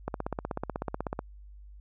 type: click train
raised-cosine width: 1 ms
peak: -17 dBFS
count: 19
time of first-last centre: 0.08-1.191 s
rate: 16.2 Hz
effects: added 50 Hz sine -46 dBFS peak until 1.8 s